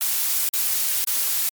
blue noise with dropouts, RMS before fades -22 dBFS, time 0.01-1.49 s, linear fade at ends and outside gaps 1 ms, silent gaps 0.49-0.536 / 1.044-1.072 s, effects MP3 96 kbps

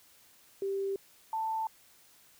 sine tone pair in turn, 392 / 886.1 Hz, G4 / A5, 0 / +12 cents, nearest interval octave + major second, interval 1412 cents, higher second, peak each -30 / -30 dBFS, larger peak neither, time 0.62-0.96 / 1.33-1.67 s, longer neither, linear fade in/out 2 ms, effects white hiss -61 dBFS RMS until 2.39 s

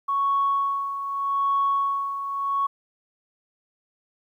sine tone with tremolo, 1110 Hz, C#6, 2 cents sharp, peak -18 dBFS, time 0.08-2.67 s, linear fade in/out 10 ms, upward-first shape sine, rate 0.82 Hz, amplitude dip 65%, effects tanh soft clip ceiling -14 dBFS + 10-bit

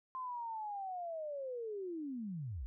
sine linear sweep, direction down, 1046.5 to 49 Hz, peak -39 dBFS, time 0.15-2.66 s, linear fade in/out 0 ms, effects none

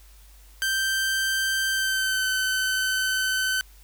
sawtooth tone with pitch glide, 1563 to 1524.7 Hz, G6 to G6, -6 to -48 cents, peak -19 dBFS, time 0.62-3.61 s, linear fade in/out 0 ms, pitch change -42 cents, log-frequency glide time 1.7-2.28 s, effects added 50 Hz sine -48 dBFS peak until 3.83 s + white hiss -56 dBFS RMS until 3.83 s

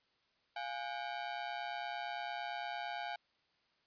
sawtooth ring-modulated tone, 764 Hz, G5, 45 cents flat, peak -32 dBFS, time 0.56-3.16 s, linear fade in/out 5 ms, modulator 64.4 Hz, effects white hiss -75 dBFS RMS until 3.86 s + resampled to 11025 Hz

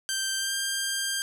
10% pulse tone with pitch glide, 1568 to 1591.7 Hz, G6 to G6, 0 to +26 cents, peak -18 dBFS, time 0.09-1.22 s, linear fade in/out 0 ms, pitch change +26 cents, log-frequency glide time 0.38-0.54 s, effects none

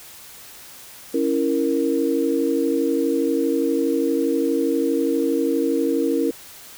sine chord, A# diminished, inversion first, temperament equal, 277.2 / 329.6 / 466.2 Hz, C#4 / E4 / A#4, 0 / 0 / 0 cents, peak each -22 dBFS, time 1.14-6.31 s, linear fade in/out 5 ms, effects white hiss -42 dBFS RMS until 6.77 s

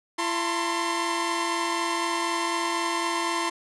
sawtooth tone cluster, 338.1 / 899 / 1024 / 1068 Hz, E4 / A5 / C6 / C6, +44 / +37 / -38 / +35 cents, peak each -26 / -27 / -27 / -27 dBFS, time 0.18-3.5 s, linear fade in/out 10 ms, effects resampled to 24000 Hz

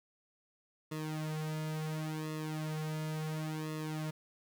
sawtooth tone with flanger, 155.56 Hz, D#3, in tune, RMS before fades -38 dBFS, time 0.91-4.11 s, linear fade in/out 10 ms, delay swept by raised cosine 1.3 to 3.8 ms, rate 0.71 Hz, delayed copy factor -0.9, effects 10-bit

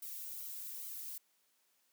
violet noise with flanger, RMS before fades -45 dBFS, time 0.02-1.18 s, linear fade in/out 5 ms, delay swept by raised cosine 1.1 to 2.4 ms, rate 2.4 Hz, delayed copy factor -0.85, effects white hiss -75 dBFS RMS until 1.92 s + high-pass 200 Hz 12 dB/octave

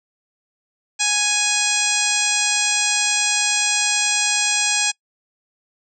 harmonic tone, 830.6 Hz, G#5, in tune, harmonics 1 / 2 / 3 / 4 / 5 / 6 / 7 / 8 / 9 / 10, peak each -29 / -28 / -23 / -26 / -27 / -27 / -25 / -28 / -23 / -29 dBFS, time 0.99-4.92 s, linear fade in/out 20 ms, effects noise-tail reverb RT60 0.1 s tail -25 dB re dry

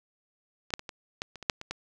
clicks, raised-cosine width 0.2 ms, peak -25 / -8 / -25 / -21 / -15 / -26 / -24 / -6 / -22 / -16 dBFS, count 10, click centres 0.705 / 0.738 / 0.794 / 0.892 / 1.219 / 1.357 / 1.427 / 1.498 / 1.614 / 1.71 s, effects none

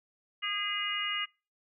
harmonic tone, 409.9 Hz, G#4, 23 cents flat, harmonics 3 / 4 / 5 / 6 / 7, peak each -38 / -43 / -35 / -41 / -33 dBFS, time 0.42-1.26 s, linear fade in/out 20 ms, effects noise-tail reverb RT60 0.3 s tail -23 dB re dry

